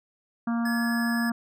harmonic tone, 233.1 Hz, A#3, in tune, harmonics 1 / 3 / 4 / 5 / 6 / 7, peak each -24 / -37 / -41 / -38 / -40 / -45 dBFS, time 0.47-1.32 s, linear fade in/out 5 ms
square tone with vibrato, 1696 Hz, G#6, 36 cents sharp, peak -31 dBFS, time 0.65-1.3 s, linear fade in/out 5 ms, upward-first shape triangle, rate 12 Hz, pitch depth 8 cents each way
effects none

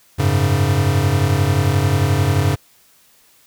square chord, F# suspended second, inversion none, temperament equal, 92.5 / 103.83 / 138.59 Hz, F#2 / G#2 / C#3, 0 / 0 / 0 cents, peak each -19 dBFS, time 0.18-2.56 s, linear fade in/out 20 ms, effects white hiss -53 dBFS RMS until 3.46 s

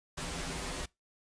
pink noise with comb filter, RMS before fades -38 dBFS, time 0.17-0.86 s, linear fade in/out 10 ms, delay 9.2 ms, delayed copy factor -1, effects noise-tail reverb RT60 0.2 s tail -23 dB re dry + resampled to 22050 Hz

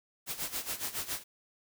white noise with tremolo, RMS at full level -34 dBFS, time 0.26-1.24 s, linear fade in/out 50 ms, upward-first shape sine, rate 7.2 Hz, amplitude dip 80%, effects none

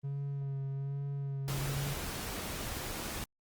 triangle tone with vibrato, 138.59 Hz, C#3, in tune, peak -32 dBFS, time 0.03-1.95 s, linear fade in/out 20 ms, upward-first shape sine, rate 1.2 Hz, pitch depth 24 cents each way
pink noise, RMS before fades -39 dBFS, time 1.48-3.24 s, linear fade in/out 0 ms
effects Opus 24 kbps

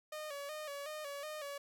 sawtooth tone with vibrato, 589 Hz, D5, 5 cents sharp, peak -38 dBFS, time 0.12-1.58 s, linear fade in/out 5 ms, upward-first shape square, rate 2.7 Hz, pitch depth 68 cents each way, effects none

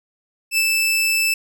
sawtooth tone with ADSR envelope, 2637 Hz, E7, in tune, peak -11 dBFS, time 0.51-1.34 s, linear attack 67 ms, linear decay 49 ms, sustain -2 dB, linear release 4 ms, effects none

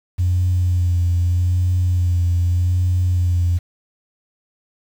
sine tone with vibrato, 88.9 Hz, F2, 31 cents sharp, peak -13 dBFS, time 0.18-3.59 s, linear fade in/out 20 ms, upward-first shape sine, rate 0.82 Hz, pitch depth 31 cents each way, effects tanh soft clip ceiling -10 dBFS + 7-bit

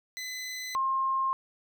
20% pulse / sine tone pair in turn, 2018 / 1064.7 Hz, B6 / C6, +37 / +30 cents, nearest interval major seventh, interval 1107 cents, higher first, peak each -30 / -25 dBFS, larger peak second, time 0.17-0.75 / 0.75-1.33 s, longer neither, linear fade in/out 0 ms, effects none

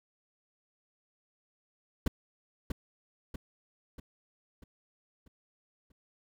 brown noise with echo, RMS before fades -26 dBFS, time 2.06-2.08 s, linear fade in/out 5 ms, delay 640 ms, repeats 6, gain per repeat -6 dB, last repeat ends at 5.92 s, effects none

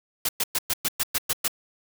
white noise bursts, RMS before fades -24 dBFS, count 9, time 0.25-1.481 s, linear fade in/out 5 ms, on 39 ms, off 110 ms, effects none

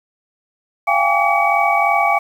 sine tone cluster, 688 / 782 / 825 / 1146 / 2268 Hz, F5 / G5 / G#5 / D6 / C#7, -26 / -4 / -12 / -43 / +39 cents, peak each -19 dBFS, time 0.87-2.19 s, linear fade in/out 10 ms, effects 7-bit

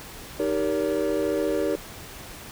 triangle chord, Eb dominant seventh, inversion none, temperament equal with one note detuned, 311.1 / 392 / 466.2 / 568.3 Hz, Eb4 / G4 / Bb4 / Db5, 0 / 0 / 0 / +43 cents, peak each -26 dBFS, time 0.39-1.76 s, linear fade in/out 10 ms, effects pink hiss -41 dBFS RMS until 2.51 s

